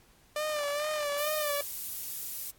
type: tone with vibrato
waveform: sawtooth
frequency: 594 Hz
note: D5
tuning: 20 cents sharp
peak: -26 dBFS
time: 0.36-1.61 s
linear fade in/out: 2 ms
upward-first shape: sine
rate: 2.3 Hz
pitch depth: 60 cents each way
type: noise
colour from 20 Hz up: violet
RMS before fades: -36 dBFS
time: 1.17-2.51 s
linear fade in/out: 10 ms
effects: pink hiss -62 dBFS RMS until 2.58 s + AAC 64 kbps